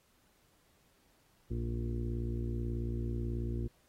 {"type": "harmonic tone with a mistuned harmonic", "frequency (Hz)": 58.3, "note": "A#1", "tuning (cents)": 1, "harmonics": [1, 2, 4, 5, 6, 7, 8], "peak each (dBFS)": [-36, -37, -42, -49, -43, -55, -55], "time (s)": [1.5, 3.68], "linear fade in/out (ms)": 10, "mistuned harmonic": 8, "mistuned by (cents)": 16, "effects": ["pink hiss -70 dBFS RMS until 3.88 s", "AAC 48 kbps"]}